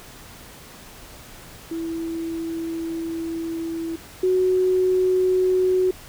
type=tone pair in turn; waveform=sine; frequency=329.6 / 370 Hz; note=E4 / F#4; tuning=0 / 0 cents; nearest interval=major second; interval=200 cents; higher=second; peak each=-25 / -16 dBFS; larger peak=second; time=1.71-3.96 / 4.23-5.91 s; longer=first; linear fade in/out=5 ms; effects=pink hiss -43 dBFS RMS until 6.08 s